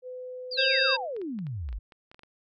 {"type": "tone", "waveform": "sine", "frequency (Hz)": 505, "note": "B4", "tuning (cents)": 39, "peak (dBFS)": -36, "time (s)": [0.02, 1.09], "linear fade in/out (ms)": 50}
{"type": "exponential sweep", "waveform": "sine", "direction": "down", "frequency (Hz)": [4985, 45.5], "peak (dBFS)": -31, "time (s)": [0.51, 1.79], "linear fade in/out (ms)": 10}
{"type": "harmonic tone", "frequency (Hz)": 532, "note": "C5", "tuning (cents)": 29, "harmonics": [1, 3, 5, 7, 9], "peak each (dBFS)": [-28, -28, -28, -28, -28], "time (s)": [0.57, 0.97], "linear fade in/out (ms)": 20}
{"type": "clicks", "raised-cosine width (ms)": 0.3, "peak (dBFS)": -35, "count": 11, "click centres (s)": [1.165, 1.216, 1.389, 1.468, 1.689, 1.728, 1.922, 2.115, 2.145, 2.193, 2.234]}
{"effects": []}